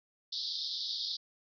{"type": "band-pass noise", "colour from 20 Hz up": "pink", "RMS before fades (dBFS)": -37, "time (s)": [0.32, 1.17], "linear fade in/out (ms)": 10, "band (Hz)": [3500, 5200], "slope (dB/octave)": 96, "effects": []}